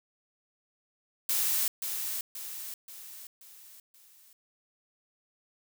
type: noise with echo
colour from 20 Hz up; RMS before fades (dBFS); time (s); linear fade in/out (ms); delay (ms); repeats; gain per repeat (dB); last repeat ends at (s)
blue; -28; 1.29-1.68; 2; 530; 5; -6; 4.33
effects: none